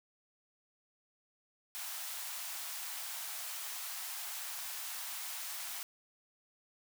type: high-pass noise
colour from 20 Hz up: white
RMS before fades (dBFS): -42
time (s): 1.75-5.83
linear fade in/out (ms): 0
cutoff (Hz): 660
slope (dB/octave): 48
effects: none